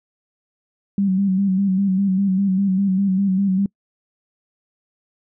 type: tone with vibrato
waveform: sine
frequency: 193 Hz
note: G3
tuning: 27 cents flat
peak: -15 dBFS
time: 0.98-3.66 s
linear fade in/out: 2 ms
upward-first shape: square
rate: 5 Hz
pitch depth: 50 cents each way
effects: noise-tail reverb RT60 0.1 s tail -26 dB re dry